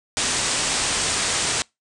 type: low-pass noise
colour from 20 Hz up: white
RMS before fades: -23 dBFS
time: 0.17-1.62 s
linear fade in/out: 0 ms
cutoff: 9200 Hz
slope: 96 dB/octave
effects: noise-tail reverb RT60 0.2 s tail -25 dB re dry